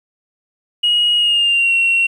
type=tone with pitch glide; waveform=sine; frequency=2890 to 2733 Hz; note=F#7 to F7; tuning=-41 to -38 cents; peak=-10 dBFS; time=0.83-2.07 s; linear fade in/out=10 ms; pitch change=-97 cents; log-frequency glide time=1.17-1.73 s; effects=tanh soft clip ceiling -8 dBFS + 8-bit